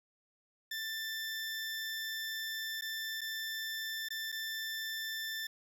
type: tone with dropouts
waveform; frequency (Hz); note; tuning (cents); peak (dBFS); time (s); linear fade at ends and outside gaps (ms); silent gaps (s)
20% pulse; 1774; A6; +14; -32; 0.71-5.47; 5; 2.811-2.82 / 3.209-3.214 / 4.087-4.104 / 4.319-4.324
effects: none